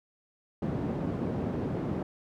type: band-pass noise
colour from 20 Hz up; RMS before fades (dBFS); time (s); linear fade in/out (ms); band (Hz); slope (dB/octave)
white; -32; 0.62-2.03; 5; 100 to 300; 12
effects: none